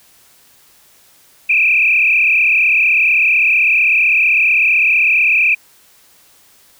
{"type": "tone with frequency modulation", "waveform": "sine", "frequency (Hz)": 2489, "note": "D#7", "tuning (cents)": 0, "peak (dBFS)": -9, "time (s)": [1.49, 5.55], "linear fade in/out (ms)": 10, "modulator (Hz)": 35.7, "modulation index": 3.8, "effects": ["white hiss -49 dBFS RMS until 6.79 s"]}